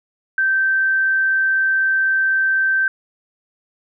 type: tone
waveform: sine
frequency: 1556 Hz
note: G6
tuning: 13 cents flat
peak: -14 dBFS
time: 0.38-2.88 s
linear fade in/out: 2 ms
effects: none